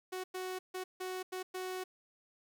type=tone bursts at uneven times; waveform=sawtooth; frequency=370.5 Hz; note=F#4; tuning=2 cents sharp; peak=-34 dBFS; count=6; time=0.12-0.24 / 0.34-0.59 / 0.74-0.84 / 1-1.23 / 1.32-1.43 / 1.54-1.84 s; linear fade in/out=10 ms; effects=11-bit

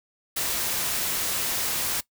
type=noise; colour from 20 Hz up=white; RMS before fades=-27 dBFS; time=0.36-2.01 s; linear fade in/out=10 ms; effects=noise-tail reverb RT60 0.1 s tail -19 dB re dry

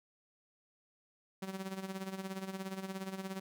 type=tone with tremolo; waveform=sawtooth; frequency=191.2 Hz; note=G3; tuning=43 cents flat; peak=-33 dBFS; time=1.42-3.4 s; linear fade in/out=5 ms; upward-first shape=sine; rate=17 Hz; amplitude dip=70%; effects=none

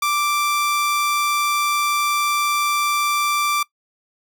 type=tone; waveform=sawtooth; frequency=1174.7 Hz; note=D6; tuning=in tune; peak=-14 dBFS; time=0.02-3.63 s; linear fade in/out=5 ms; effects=noise-tail reverb RT60 0.1 s tail -21 dB re dry

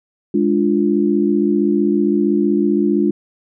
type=chord; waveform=sine; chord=D diminished; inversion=second; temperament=equal; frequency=207.7 / 293.7 / 349.2 Hz; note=Ab3 / D4 / F4; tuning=0 / 0 / 0 cents; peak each=-17 dBFS; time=0.34-3.11 s; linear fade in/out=5 ms; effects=none

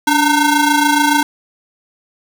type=ring-modulated tone; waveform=25% pulse; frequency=605 Hz; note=D#5; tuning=49 cents flat; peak=-4 dBFS; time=0.07-1.23 s; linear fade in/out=5 ms; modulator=316 Hz; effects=none

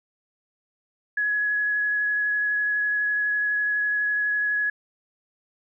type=tone with vibrato; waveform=sine; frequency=1683 Hz; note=G#6; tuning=23 cents sharp; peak=-21 dBFS; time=1.17-4.7 s; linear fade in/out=5 ms; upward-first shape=sine; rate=12 Hz; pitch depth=10 cents each way; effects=none

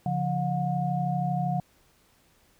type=tone cluster; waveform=sine; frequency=141.7 / 174.4 / 721 Hz; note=C#3 / F3 / F#5; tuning=+38 / -2 / -45 cents; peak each=-29 dBFS; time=0.06-1.6 s; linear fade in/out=2 ms; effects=pink hiss -63 dBFS RMS until 2.59 s

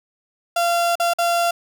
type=tone with dropouts; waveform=35% pulse; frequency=688 Hz; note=F5; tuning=26 cents flat; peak=-15 dBFS; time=0.56-1.51 s; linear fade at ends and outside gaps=5 ms; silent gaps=0.955-0.998 / 1.136-1.185 s; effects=none

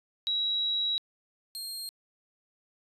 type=tone pair in turn; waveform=sine / sawtooth; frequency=3874 / 4216 Hz; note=B7 / C8; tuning=-34 / +12 cents; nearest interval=minor second; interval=146 cents; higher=second; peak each=-26 / -33 dBFS; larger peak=first; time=0.27-0.98 / 1.55-1.89 s; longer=first; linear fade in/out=0 ms; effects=resampled to 32000 Hz

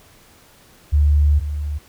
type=tone pair in turn; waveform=sine; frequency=73.42 / 73.75 Hz; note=D2 / D2; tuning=0 / +8 cents; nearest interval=unison; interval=8 cents; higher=second; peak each=-11 / -21 dBFS; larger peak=first; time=0.92-1.4 / 1.4-1.79 s; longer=first; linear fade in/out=20 ms; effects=pink hiss -50 dBFS RMS until 1.88 s

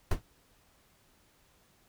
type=noise with exponential decay; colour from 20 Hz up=brown; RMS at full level=-20 dBFS; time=0.11-0.22 s; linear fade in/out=5 ms; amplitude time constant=23 ms; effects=pink hiss -66 dBFS RMS until 1.88 s

